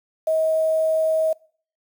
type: tone with quantisation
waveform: sine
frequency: 637 Hz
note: D#5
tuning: 41 cents sharp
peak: -17 dBFS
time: 0.27-1.33 s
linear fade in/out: 5 ms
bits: 7
effects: noise-tail reverb RT60 0.5 s tail -24 dB re dry